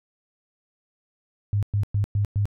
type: tone bursts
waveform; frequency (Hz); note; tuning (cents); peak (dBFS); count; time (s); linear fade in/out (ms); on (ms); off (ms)
sine; 102.1; G#2; -29; -19; 5; 1.53-2.455; 0; 97; 110
effects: none